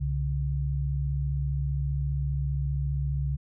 sine tone pair together, 65.6 / 140.66 Hz, C2 / C#3, +5 / +26 cents, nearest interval octave + minor second, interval 1321 cents, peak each -28 dBFS, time 0-3.37 s, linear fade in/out 20 ms, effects none

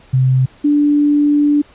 sine tone pair in turn, 130 / 292.5 Hz, C3 / D4, -11 / -7 cents, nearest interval octave + major second, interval 1404 cents, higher second, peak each -9 dBFS, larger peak neither, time 0.13-0.46 / 0.64-1.62 s, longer second, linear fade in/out 10 ms, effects pink hiss -46 dBFS RMS until 1.74 s + resampled to 8000 Hz

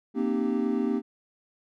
triangle chord, C minor seventh, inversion third, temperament equal with one note detuned, 233.1 / 261.6 / 305.3 / 392 Hz, Bb3 / C4 / Eb4 / G4, 0 / 0 / -33 / 0 cents, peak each -26 / -27 / -29 / -29 dBFS, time 0.14-1.02 s, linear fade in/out 50 ms, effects none

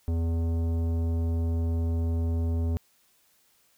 sine tone with tanh clipping, 83 Hz, E2, 12 cents sharp, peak -26 dBFS, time 0.08-2.77 s, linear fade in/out 0 ms, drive 14 dB, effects white hiss -65 dBFS RMS until 3.77 s

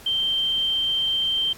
sine tone, 3136 Hz, G7, in tune, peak -20 dBFS, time 0.06-1.53 s, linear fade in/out 5 ms, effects pink hiss -45 dBFS RMS until 1.57 s + AAC 64 kbps

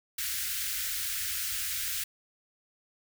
white band-stop noise, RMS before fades -33 dBFS, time 0.18-2.04 s, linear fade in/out 5 ms, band 100 to 1400 Hz, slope 48 dB/octave, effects none

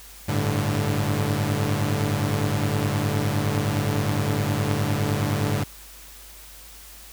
sawtooth tone cluster, 98.7 / 108.4 / 145.4 Hz, G2 / A2 / D3, +12 / -25 / -17 cents, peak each -22 dBFS, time 0.28-5.64 s, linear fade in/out 10 ms, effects added 50 Hz sine -47 dBFS peak until 7.12 s + white hiss -45 dBFS RMS until 7.12 s

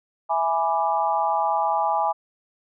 sine chord, E dominant seventh, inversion none, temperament equal, 659.3 / 830.6 / 987.8 / 1174.7 Hz, E5 / G#5 / B5 / D6, 0 / 0 / 0 / 0 cents, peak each -27 / -22 / -26 / -28 dBFS, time 0.29-2.13 s, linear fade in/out 20 ms, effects none

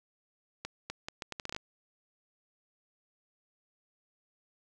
accelerating click train, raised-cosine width 0.2 ms, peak -20 dBFS, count 11, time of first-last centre 0.65-1.564 s, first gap 250 ms, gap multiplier 0.74, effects none

